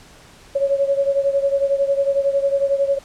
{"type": "beating tone pair", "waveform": "sine", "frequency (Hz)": [552, 563], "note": ["C#5", "C#5"], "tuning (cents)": [-7, 27], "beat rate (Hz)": 11, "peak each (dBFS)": [-17, -21], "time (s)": [0.55, 2.99], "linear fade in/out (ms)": 10, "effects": ["pink hiss -46 dBFS RMS until 3.04 s", "low-pass 9000 Hz 12 dB/octave"]}